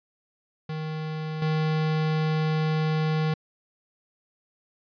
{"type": "tone with level steps", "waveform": "square", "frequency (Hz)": 156.3, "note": "D#3", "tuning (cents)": 8, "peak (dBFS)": [-30, -23], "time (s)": [0.69, 3.34], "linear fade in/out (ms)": 5, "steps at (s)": 1.42, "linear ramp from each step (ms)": 2, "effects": ["resampled to 11025 Hz"]}